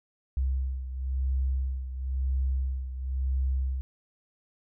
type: beating tone pair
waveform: sine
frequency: 65.41 / 66.39 Hz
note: C2 / C2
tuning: 0 / +26 cents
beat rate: 0.98 Hz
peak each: -27 / -33 dBFS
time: 0.37-3.81 s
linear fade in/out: 0 ms
effects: none